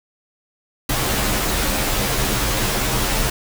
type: noise with comb filter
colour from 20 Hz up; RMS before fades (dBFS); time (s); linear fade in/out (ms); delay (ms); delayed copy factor
pink; -20; 0.89-3.3; 5; 12; -1
effects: none